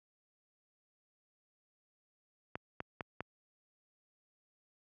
clicks, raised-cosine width 0.5 ms, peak -23 dBFS, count 4, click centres 2.555 / 2.804 / 3.008 / 3.206 s, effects high-pass 80 Hz 12 dB/octave

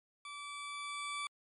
20% pulse tone with level ramp, 1157 Hz, D6, 26 cents flat, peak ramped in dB -40 to -32 dBFS, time 0.25-1.27 s, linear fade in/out 2 ms, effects MP3 48 kbps

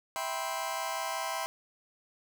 sawtooth chord, C major seventh, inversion first, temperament just, 654.1 / 784.9 / 981.1 / 1046.5 Hz, E5 / G5 / B5 / C6, -14 / +2 / -12 / 0 cents, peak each -34 dBFS, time 0.16-1.46 s, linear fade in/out 0 ms, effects none

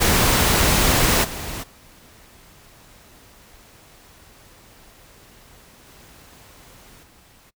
pink noise with level steps, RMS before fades -17 / -31 / -49 / -47 / -52 dBFS, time 0-7.51 s, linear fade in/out 20 ms, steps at 1.23 / 1.62 / 5.85 / 7.02 s, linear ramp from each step 20 ms, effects noise-tail reverb RT60 0.1 s tail -21 dB re dry

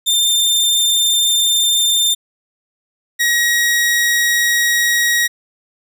sawtooth tone pair in turn, 3594 / 1897.8 Hz, A7 / A#6, +36 / +31 cents, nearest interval major seventh, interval 1105 cents, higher first, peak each -9 dBFS, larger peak neither, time 0.06-2.15 / 3.19-5.28 s, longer neither, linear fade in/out 20 ms, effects none

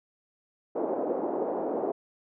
pink band-pass noise, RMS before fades -30 dBFS, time 0.75-1.92 s, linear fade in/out 10 ms, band 310 to 710 Hz, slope 24 dB/octave, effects none

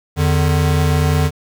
square tone pair together, 83.9 / 149.49 Hz, E2 / D3, +31 / +31 cents, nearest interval minor seventh, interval 1000 cents, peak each -16 dBFS, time 0.16-1.31 s, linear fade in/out 50 ms, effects 8-bit

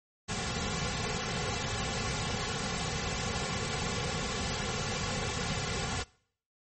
pink noise with comb filter, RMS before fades -33 dBFS, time 0.28-6.04 s, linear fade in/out 20 ms, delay 3.2 ms, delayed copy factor -1, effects noise-tail reverb RT60 0.6 s tail -23 dB re dry + MP3 32 kbps

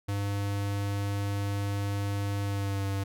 square tone with pitch glide, 100.6 to 98.3 Hz, G2 to G2, +45 to +5 cents, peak -29 dBFS, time 0.08-3.04 s, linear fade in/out 10 ms, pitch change -40 cents, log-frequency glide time 2.42-2.86 s, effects none

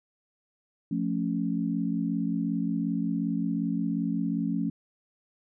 sine chord, F augmented, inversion none, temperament equal, 174.61 / 220 / 277.2 Hz, F3 / A3 / C#4, 0 / 0 / 0 cents, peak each -30 dBFS, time 0.91-4.7 s, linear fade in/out 5 ms, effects none

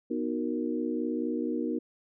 sine chord, B major seventh, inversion none, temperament equal, 246.9 / 311.1 / 370 / 466.2 Hz, B3 / D#4 / F#4 / A#4, 0 / 0 / 0 / 0 cents, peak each -32 / -32 / -36 / -36 dBFS, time 0.1-1.79 s, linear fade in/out 10 ms, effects none

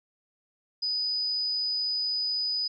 sine tone, 4978 Hz, D#8, in tune, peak -26 dBFS, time 0.82-2.68 s, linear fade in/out 10 ms, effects none

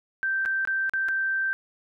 sine tone with dropouts, 1563 Hz, G6, 6 cents flat, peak -23 dBFS, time 0.23-1.53 s, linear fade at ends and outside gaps 0 ms, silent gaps 0.452-0.459 / 0.651-0.674 / 0.895-0.936 / 1.085-1.088 s, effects none

